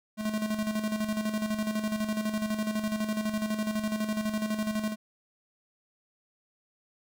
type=tone with tremolo; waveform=square; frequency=214.9 Hz; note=A3; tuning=41 cents flat; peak=-27 dBFS; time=0.17-4.96 s; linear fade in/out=50 ms; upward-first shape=square; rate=12 Hz; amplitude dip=55%; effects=none

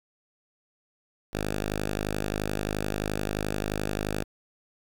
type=tone; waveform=5% pulse; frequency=51.5 Hz; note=G#1; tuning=14 cents flat; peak=-17 dBFS; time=1.33-4.24 s; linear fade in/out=5 ms; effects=9-bit

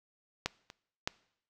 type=clicks; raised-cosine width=0.2 ms; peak=-13 / -29 / -13 dBFS; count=3; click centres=0.46 / 0.701 / 1.075 s; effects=noise-tail reverb RT60 0.7 s tail -22 dB re dry

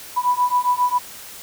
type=beating tone pair; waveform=sine; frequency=984 / 991.4 Hz; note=B5 / B5; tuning=-7 / +6 cents; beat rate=7.4 Hz; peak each=-19 dBFS; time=0.16-0.99 s; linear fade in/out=20 ms; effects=white hiss -38 dBFS RMS until 1.42 s

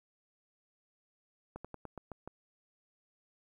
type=slowing click train; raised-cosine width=1 ms; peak=-29 dBFS; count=7; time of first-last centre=1.56-2.276 s; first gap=86 ms; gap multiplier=1.13; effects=11-bit

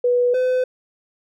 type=tone pair in turn; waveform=sine / triangle; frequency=490 / 508 Hz; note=B4 / B4; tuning=-14 / +49 cents; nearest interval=minor second; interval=63 cents; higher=second; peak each=-14 dBFS; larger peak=neither; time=0.04-0.34 / 0.34-0.64 s; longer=neither; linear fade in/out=5 ms; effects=none

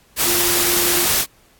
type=tone in noise; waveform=sine; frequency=349.2 Hz; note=F4; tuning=in tune; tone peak=-25 dBFS; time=0.23-1.08 s; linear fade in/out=50 ms; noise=white; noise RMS=-17 dBFS; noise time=0.16-1.26 s; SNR=-11 dB; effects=pink hiss -54 dBFS RMS until 1.59 s + AAC 64 kbps

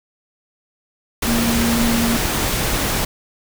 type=tone in noise; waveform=sine; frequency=233 Hz; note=A#3; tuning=1 cent flat; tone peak=-17 dBFS; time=1.27-2.17 s; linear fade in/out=5 ms; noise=pink; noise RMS=-20 dBFS; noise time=1.22-3.05 s; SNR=0 dB; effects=none

